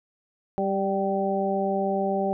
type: harmonic tone with a mistuned harmonic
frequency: 196 Hz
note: G3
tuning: in tune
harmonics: 1 / 2 / 3 / 4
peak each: -28 / -28 / -28 / -28 dBFS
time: 0.58-2.33 s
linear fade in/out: 0 ms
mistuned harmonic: 4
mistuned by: -19 cents
effects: none